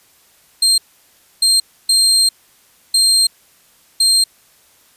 30% pulse tone bursts at uneven times, 4186 Hz, C8, in tune, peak -7 dBFS, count 5, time 0.62-0.78 / 1.42-1.6 / 1.89-2.29 / 2.94-3.27 / 4-4.24 s, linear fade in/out 5 ms, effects white hiss -52 dBFS RMS until 4.96 s + resampled to 32000 Hz

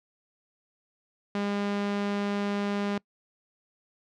sawtooth tone, 202.7 Hz, G#3, 42 cents flat, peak -23 dBFS, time 1.35-2.98 s, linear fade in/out 2 ms, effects noise-tail reverb RT60 0.1 s tail -25 dB re dry + low-pass 4000 Hz 12 dB/octave

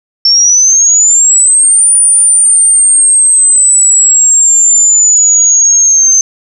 sine exponential two-way sweep, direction up then down, 5400 to 9470 to 6230 Hz, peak -3 dBFS, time 0.25-6.21 s, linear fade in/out 2 ms, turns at 1.95 s, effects none

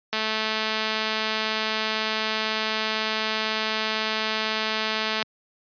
click train, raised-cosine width 0.2 ms, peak -8 dBFS, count 1112, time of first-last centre 0.13-5.226 s, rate 218 Hz, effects high-pass 150 Hz 12 dB/octave + resampled to 11025 Hz

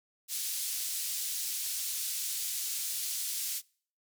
white band-pass noise, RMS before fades -35 dBFS, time 0.28-3.62 s, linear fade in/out 50 ms, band 4000 to 14000 Hz, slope 12 dB/octave, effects noise-tail reverb RT60 0.5 s tail -25 dB re dry

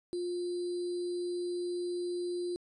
sine tone with sample-and-hold, 352.7 Hz, F4, 17 cents sharp, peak -32 dBFS, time 0.13-2.56 s, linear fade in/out 0 ms, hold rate 4410 Hz, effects resampled to 24000 Hz

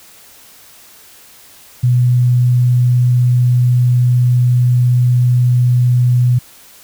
sine tone, 123.47 Hz, B2, in tune, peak -8 dBFS, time 1.83-6.39 s, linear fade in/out 10 ms, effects white hiss -42 dBFS RMS until 6.83 s

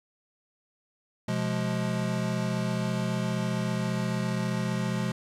square chord, F diminished, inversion second, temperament just, 125.72 / 174.61 / 209.5 Hz, Cb3 / F3 / Ab3, +31 / 0 / +15 cents, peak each -32 dBFS, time 1.28-5.12 s, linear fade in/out 5 ms, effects low-pass 9000 Hz 12 dB/octave + 10-bit

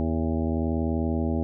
harmonic tone with a mistuned harmonic, 80.7 Hz, E2, 36 cents flat, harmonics 1 / 2 / 3 / 4 / 5 / 6 / 7 / 8 / 10, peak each -27 / -34 / -27 / -32 / -35 / -44 / -37 / -38 / -41 dBFS, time 0-1.43 s, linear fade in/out 0 ms, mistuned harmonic 8, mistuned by +56 cents, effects none

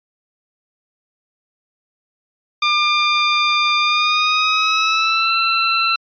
15% pulse tone with pitch glide, 1198 to 1344.7 Hz, D6 to E6, +34 to +34 cents, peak -7 dBFS, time 2.62-5.96 s, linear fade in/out 5 ms, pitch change +200 cents, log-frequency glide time 3.8-5.34 s, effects resampled to 11025 Hz

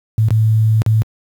sine tone with dropouts, 110 Hz, A2, in tune, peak -9 dBFS, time 0.18-1.02 s, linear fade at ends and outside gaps 0 ms, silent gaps 0.285-0.306 / 0.819-0.863 s, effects high-pass 60 Hz 12 dB/octave + 7-bit

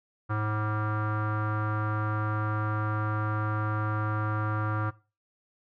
square tone with low-pass filter, 106.9 Hz, A2, 49 cents flat, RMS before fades -29 dBFS, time 0.29-4.91 s, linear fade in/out 20 ms, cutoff 1300 Hz, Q 7.2, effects noise-tail reverb RT60 0.3 s tail -18 dB re dry

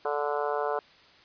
harmonic tone, 146.2 Hz, D3, 7 cents flat, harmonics 3 / 4 / 5 / 6 / 7 / 8 / 9 / 10, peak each -31 / -33 / -33 / -38 / -35 / -41 / -38 / -41 dBFS, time 0.05-0.79 s, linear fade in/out 2 ms, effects white hiss -56 dBFS RMS until 1.24 s + resampled to 11025 Hz

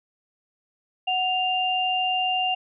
sine tone pair together, 740 / 2794 Hz, F#5 / F7, 0 / 0 cents, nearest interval octave + major seventh, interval 2300 cents, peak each -24 dBFS, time 1.07-2.55 s, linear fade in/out 10 ms, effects none

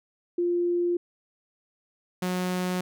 sine / sawtooth tone pair in turn, 349.2 / 181.96 Hz, F4 / F#3, 0 / -29 cents, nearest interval major seventh, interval 1129 cents, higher first, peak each -22 dBFS, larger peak neither, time 0.38-0.97 / 2.22-2.81 s, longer neither, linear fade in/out 5 ms, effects none

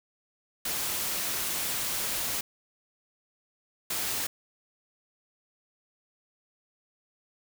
white noise bursts at uneven times, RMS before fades -31 dBFS, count 2, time 0.65-2.41 / 3.9-4.27 s, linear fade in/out 5 ms, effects none

